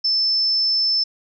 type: tone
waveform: sine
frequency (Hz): 5280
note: E8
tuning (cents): +2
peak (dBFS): -16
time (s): 0.04-1.04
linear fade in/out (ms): 10
effects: none